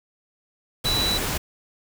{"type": "tone in noise", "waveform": "sine", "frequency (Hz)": 3951, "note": "B7", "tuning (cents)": 0, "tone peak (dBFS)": -22, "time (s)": [0.85, 1.18], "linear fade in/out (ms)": 10, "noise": "pink", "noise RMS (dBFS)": -26, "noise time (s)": [0.84, 1.38], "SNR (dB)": 1, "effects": []}